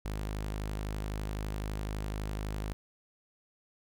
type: tone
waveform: sawtooth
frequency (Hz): 51.91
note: G#1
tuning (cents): 0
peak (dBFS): -30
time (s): 0.05-2.73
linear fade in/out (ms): 0
effects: none